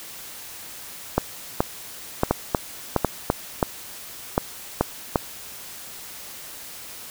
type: clicks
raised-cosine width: 1 ms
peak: -3 dBFS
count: 12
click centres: 1.18 / 1.605 / 2.234 / 2.31 / 2.548 / 2.963 / 3.047 / 3.301 / 3.628 / 4.379 / 4.81 / 5.158 s
effects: white hiss -39 dBFS RMS until 7.1 s